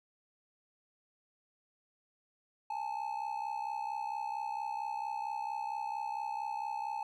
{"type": "ring-modulated tone", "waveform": "triangle", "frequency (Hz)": 857, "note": "A5", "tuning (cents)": -46, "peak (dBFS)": -30, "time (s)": [2.7, 7.03], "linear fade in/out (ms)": 2, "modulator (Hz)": 32.2, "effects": []}